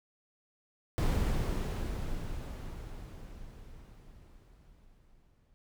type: noise with exponential decay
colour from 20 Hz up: brown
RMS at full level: -26 dBFS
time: 0.98-5.54 s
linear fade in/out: 0 ms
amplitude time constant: 990 ms
effects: none